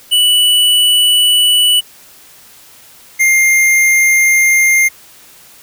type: tone pair in turn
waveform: square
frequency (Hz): 2960 / 2112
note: F#7 / C7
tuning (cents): 0 / +16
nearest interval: tritone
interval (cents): 584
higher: first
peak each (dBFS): -8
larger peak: neither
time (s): 0.11-1.81 / 3.19-4.89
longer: neither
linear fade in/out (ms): 20
effects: white hiss -41 dBFS RMS until 5.62 s